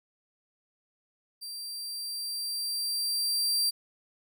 sawtooth tone with level ramp, 4710 Hz, D8, 4 cents sharp, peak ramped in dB -35 to -21 dBFS, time 1.41-3.71 s, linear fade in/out 20 ms, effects none

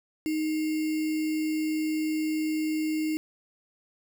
sine tone with sample-and-hold, 311.5 Hz, D#4, 2 cents sharp, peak -25 dBFS, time 0.26-3.17 s, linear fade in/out 0 ms, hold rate 2450 Hz, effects none

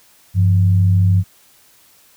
sine tone pair together, 97.05 / 170.5 Hz, G2 / F3, -17 / -41 cents, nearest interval minor seventh, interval 976 cents, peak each -10 / -21 dBFS, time 0.34-1.24 s, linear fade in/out 50 ms, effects white hiss -51 dBFS RMS until 2.16 s

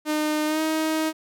sawtooth tone with pitch glide, 304.9 to 315.3 Hz, D#4 to D#4, -35 to +23 cents, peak -18 dBFS, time 0.05-1.13 s, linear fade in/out 50 ms, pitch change +58 cents, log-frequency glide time 0.46-0.61 s, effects none

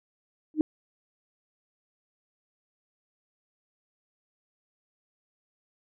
sine tone with exponential growth, 307.5 Hz, D#4, 20 cents flat, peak -14 dBFS, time 0.54-0.61 s, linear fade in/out 1 ms, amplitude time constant 15 ms, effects none

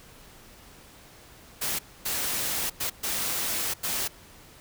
white noise bursts at uneven times, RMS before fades -29 dBFS, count 5, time 1.61-1.79 / 2.05-2.7 / 2.8-2.9 / 3.03-3.74 / 3.83-4.08 s, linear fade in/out 10 ms, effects pink hiss -51 dBFS RMS until 4.6 s

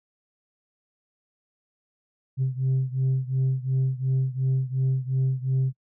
sine beating tone pair, 130.6 / 133.4 Hz, C3 / C3, -3 / +34 cents, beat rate 2.8 Hz, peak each -22 / -24 dBFS, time 2.37-5.73 s, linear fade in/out 50 ms, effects noise-tail reverb RT60 0.1 s tail -26 dB re dry + tanh soft clip ceiling -18 dBFS

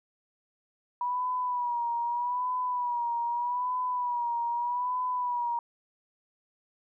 sine tone with vibrato, 972 Hz, B5, 28 cents flat, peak -27 dBFS, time 1.01-5.59 s, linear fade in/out 2 ms, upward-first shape sine, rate 0.81 Hz, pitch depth 56 cents each way, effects none

